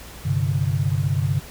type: chord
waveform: sine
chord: G suspended fourth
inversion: none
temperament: equal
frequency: 98 / 130.81 / 146.83 Hz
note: G2 / C3 / D3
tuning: 0 / 0 / 0 cents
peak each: -23 dBFS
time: 0.25-1.4 s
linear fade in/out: 10 ms
effects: added 60 Hz sine -43 dBFS peak until 1.5 s + pink hiss -41 dBFS RMS until 1.5 s